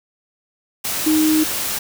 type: tone in noise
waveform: sine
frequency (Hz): 311.1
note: D#4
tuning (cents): 0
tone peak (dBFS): -13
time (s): 1.06-1.44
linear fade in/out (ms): 10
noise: white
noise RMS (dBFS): -23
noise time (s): 0.84-1.79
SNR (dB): +7
effects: none